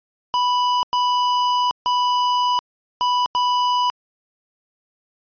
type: tone bursts at uneven times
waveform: square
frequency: 987.8 Hz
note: B5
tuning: in tune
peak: -17 dBFS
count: 5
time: 0.34-0.83 / 0.93-1.71 / 1.86-2.59 / 3.01-3.26 / 3.35-3.9 s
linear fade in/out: 0 ms
effects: resampled to 11025 Hz